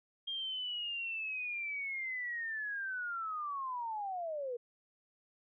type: linear sweep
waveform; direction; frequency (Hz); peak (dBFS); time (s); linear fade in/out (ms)
sine; down; 3226 to 466.2; -36; 0.27-4.57; 10
effects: none